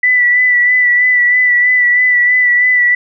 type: tone with vibrato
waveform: sine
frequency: 1975.5 Hz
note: B6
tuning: in tune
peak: -7 dBFS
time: 0.03-2.95 s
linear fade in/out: 5 ms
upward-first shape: sine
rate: 3.1 Hz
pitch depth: 26 cents each way
effects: none